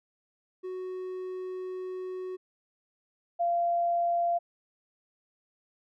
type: tone pair in turn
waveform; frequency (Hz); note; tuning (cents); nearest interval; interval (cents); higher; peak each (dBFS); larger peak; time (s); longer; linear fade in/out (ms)
triangle / sine; 370 / 689.6; F#4 / F5; 0 / -22; major seventh; 1078; second; -32 / -24; second; 0.63-2.37 / 3.39-4.39; first; 20
effects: none